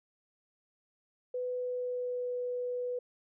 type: tone with pitch glide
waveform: sine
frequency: 498.9 to 493.7 Hz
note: B4 to B4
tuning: +17 to -1 cents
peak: -32 dBFS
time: 1.34-2.99 s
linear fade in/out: 5 ms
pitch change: -18 cents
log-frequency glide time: 1.45-2.32 s
effects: none